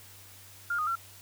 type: tone with pitch steps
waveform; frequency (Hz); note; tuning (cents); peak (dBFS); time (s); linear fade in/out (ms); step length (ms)
sine; 1406 / 1237 / 1358; F6 / D#6 / F6; +11 / -10 / -49; -27; 0.7-0.955; 5; 85
effects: added 97 Hz sine -56 dBFS peak until 1.21 s + white hiss -52 dBFS RMS until 1.21 s